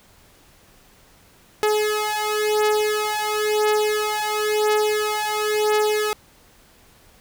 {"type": "beating tone pair", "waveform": "sawtooth", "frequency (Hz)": [424.1, 425.07], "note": ["G#4", "G#4"], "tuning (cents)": [36, 40], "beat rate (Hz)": 0.97, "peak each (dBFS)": -18, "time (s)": [1.63, 6.13], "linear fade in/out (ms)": 0, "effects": ["pink hiss -53 dBFS RMS until 7.2 s"]}